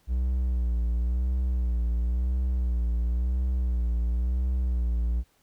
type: tone with vibrato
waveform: triangle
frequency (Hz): 60.7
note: B1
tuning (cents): -29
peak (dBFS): -21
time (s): 0.07-5.24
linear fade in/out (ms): 50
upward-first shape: sine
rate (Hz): 0.96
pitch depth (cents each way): 73
effects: pink hiss -66 dBFS RMS until 5.42 s

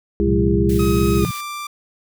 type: harmonic tone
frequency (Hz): 67.4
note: C#2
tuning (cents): -48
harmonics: 1 / 3 / 5 / 6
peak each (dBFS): -20 / -20 / -20 / -20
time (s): 0.2-1.25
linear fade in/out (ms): 0
type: chord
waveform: sine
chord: Bb suspended second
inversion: none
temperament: equal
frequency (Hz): 116.54 / 130.81 / 174.61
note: Bb2 / C3 / F3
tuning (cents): 0 / 0 / 0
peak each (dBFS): -24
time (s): 0.26-1.31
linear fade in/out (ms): 5
type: high-pass noise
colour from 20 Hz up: white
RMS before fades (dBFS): -36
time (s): 0.69-1.41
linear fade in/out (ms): 5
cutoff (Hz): 1500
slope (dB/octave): 48
type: tone with pitch glide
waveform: sawtooth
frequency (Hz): 1264 to 1179.4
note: D#6 to D6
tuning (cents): +27 to +7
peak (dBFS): -23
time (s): 0.79-1.67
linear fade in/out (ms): 5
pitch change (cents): -120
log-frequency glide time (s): 1.17-1.31
effects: none

